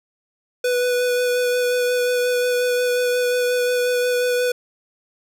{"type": "tone with vibrato", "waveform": "square", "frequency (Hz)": 493.7, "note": "B4", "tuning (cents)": -1, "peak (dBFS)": -18, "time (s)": [0.64, 4.52], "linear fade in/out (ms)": 5, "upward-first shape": "sine", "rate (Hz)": 5.6, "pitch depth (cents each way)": 12, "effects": []}